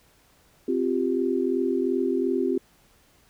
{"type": "chord", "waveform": "sine", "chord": "C suspended fourth", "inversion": "none", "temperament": "equal", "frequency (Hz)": [261.6, 349.2, 392], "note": ["C4", "F4", "G4"], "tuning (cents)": [0, 0, 0], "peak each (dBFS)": -26, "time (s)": [0.68, 2.58], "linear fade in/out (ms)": 5, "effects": ["pink hiss -60 dBFS RMS until 3.29 s"]}